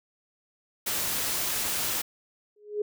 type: noise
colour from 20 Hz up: white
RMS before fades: -29 dBFS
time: 0.86-2.02 s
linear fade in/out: 10 ms
type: tone with exponential growth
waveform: sine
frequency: 417.4 Hz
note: G#4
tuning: 9 cents sharp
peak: -22 dBFS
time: 2.56-2.82 s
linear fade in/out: 5 ms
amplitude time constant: 56 ms
effects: none